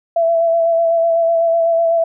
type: tone with vibrato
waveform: sine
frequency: 667 Hz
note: E5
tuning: 20 cents sharp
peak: -11 dBFS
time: 0.16-2.04 s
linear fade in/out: 5 ms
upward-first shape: sine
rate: 8 Hz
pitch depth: 23 cents each way
effects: none